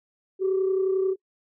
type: tone pair together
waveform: sine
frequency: 379.4 / 410.7 Hz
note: F#4 / G#4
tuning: +43 / -19 cents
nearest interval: minor second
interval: 138 cents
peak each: -20 / -30 dBFS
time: 0.39-1.16 s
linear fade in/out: 50 ms
effects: noise-tail reverb RT60 0.1 s tail -26 dB re dry + tanh soft clip ceiling -16 dBFS